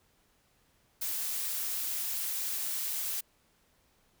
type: noise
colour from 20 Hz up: blue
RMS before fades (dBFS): -34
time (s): 1.01-3.21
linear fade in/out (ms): 10
effects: pink hiss -69 dBFS RMS until 4.2 s